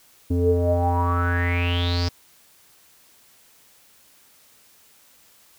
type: tone with low-pass filter sweep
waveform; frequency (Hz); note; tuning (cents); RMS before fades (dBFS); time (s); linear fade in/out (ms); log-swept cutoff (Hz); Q
square; 87.31; F2; 0; -21; 0.3-2.09; 10; 330 to 5200; 9.7
effects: white hiss -55 dBFS RMS until 5.58 s